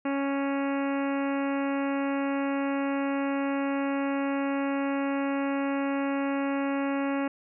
harmonic tone, 277.2 Hz, C#4, in tune, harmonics 1 / 2 / 3 / 4 / 5 / 6 / 7 / 8 / 9 / 10, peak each -27 / -33 / -37 / -39 / -41 / -43 / -44 / -45 / -46 / -47 dBFS, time 0.05-7.28 s, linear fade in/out 5 ms, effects none

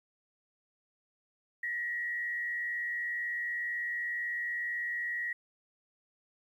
sine tone with frequency modulation, 1909 Hz, A#6, 41 cents sharp, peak -32 dBFS, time 1.63-5.33 s, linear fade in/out 5 ms, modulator 102 Hz, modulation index 0.52, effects 11-bit

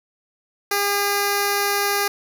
5% pulse tone with notch filter, 404.4 Hz, G#4, 46 cents flat, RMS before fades -21 dBFS, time 0.71-2.08 s, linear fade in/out 5 ms, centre 3200 Hz, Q 1.2, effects none

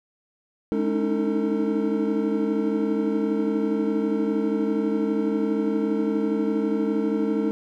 triangle tone cluster, 211.2 / 277.8 / 302.8 / 315.1 / 451.4 Hz, G#3 / C#4 / D#4 / D#4 / A4, +29 / +4 / -47 / +22 / +44 cents, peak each -24 / -27 / -27 / -26 / -25 dBFS, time 0.72-7.51 s, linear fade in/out 0 ms, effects none

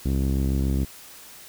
sawtooth tone with low-pass filter, 67.2 Hz, C2, 47 cents sharp, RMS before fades -23 dBFS, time 0.05-0.85 s, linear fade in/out 10 ms, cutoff 290 Hz, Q 1.5, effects white hiss -45 dBFS RMS until 1.48 s

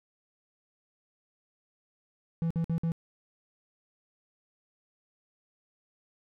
triangle tone bursts, 165.6 Hz, E3, 8 cents sharp, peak -24 dBFS, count 4, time 2.42-2.919 s, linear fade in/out 0 ms, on 85 ms, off 53 ms, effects none

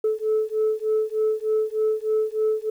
sine beating tone pair, 432.6 / 435.9 Hz, A4 / A4, -29 / -16 cents, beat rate 3.3 Hz, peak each -22 dBFS, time 0.04-2.7 s, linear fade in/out 5 ms, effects tanh soft clip ceiling -15 dBFS + 9-bit

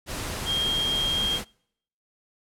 sine tone in noise, 3221 Hz, G7, 46 cents sharp, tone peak -23 dBFS, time 0.45-1.4 s, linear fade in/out 50 ms, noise pink, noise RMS -32 dBFS, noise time 0.06-1.45 s, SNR +6 dB, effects noise-tail reverb RT60 0.7 s tail -26 dB re dry + low-pass 12000 Hz 12 dB/octave

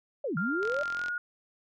sine linear two-way sweep, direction down then up, 607 to 146.83 to 607 Hz, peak -29 dBFS, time 0.24-0.83 s, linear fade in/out 5 ms, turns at 0.37 s
sine tone with pitch glide, 1396.9 to 1437.8 Hz, F6 to F6, 0 to +50 cents, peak -30 dBFS, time 0.37-1.18 s, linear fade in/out 2 ms, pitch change +50 cents, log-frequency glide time 0.92-1.04 s
click train, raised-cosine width 0.2 ms, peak -24 dBFS, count 21, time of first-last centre 0.63-1.084 s, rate 44.1 Hz
effects none

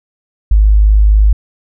sine tone, 51.91 Hz, G#1, in tune, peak -4 dBFS, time 0.51-1.33 s, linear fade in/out 5 ms, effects none

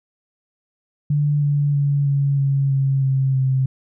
sine tone with pitch steps, 146.6 / 144.41 / 142.26 / 140.14 / 138.05 / 135.99 / 133.97 / 131.97 Hz, D3 / D3 / C#3 / C#3 / C#3 / C#3 / C3 / C3, -3 / -29 / +45 / +19 / -7 / -33 / +41 / +15 cents, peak -15 dBFS, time 1.1-3.66 s, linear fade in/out 5 ms, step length 320 ms, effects none

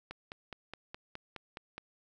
click train, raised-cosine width 0.3 ms, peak -26 dBFS, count 9, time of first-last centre 0.11-1.78 s, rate 4.79 Hz, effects none

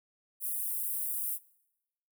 white high-pass noise, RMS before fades -34 dBFS, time 0.4-1.39 s, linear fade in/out 50 ms, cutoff 9200 Hz, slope 48 dB/octave, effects noise-tail reverb RT60 0.9 s tail -23 dB re dry

